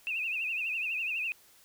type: tone with vibrato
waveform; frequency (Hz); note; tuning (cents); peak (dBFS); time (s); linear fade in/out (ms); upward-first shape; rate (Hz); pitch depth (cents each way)
sine; 2602; E7; -23; -30; 0.07-1.32; 0; triangle; 12; 130
effects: white hiss -60 dBFS RMS until 1.64 s